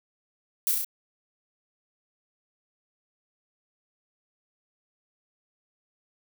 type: noise with echo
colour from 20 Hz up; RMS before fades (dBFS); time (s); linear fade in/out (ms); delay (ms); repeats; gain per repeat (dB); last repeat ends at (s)
violet; -24; 0.67-0.71; 0; 34; 4; -2; 0.846
effects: none